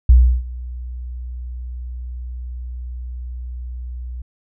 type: tone with ADSR envelope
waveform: sine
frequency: 61.4 Hz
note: B1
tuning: 9 cents flat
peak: -4 dBFS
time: 0.09-4.22 s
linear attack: 5 ms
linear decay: 330 ms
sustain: -22 dB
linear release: 6 ms
effects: none